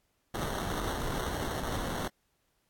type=noise with sample-and-hold; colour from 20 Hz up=pink; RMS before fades=-34 dBFS; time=0.34-2.08 s; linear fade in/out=5 ms; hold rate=2450 Hz; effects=pink hiss -75 dBFS RMS until 2.69 s + AAC 64 kbps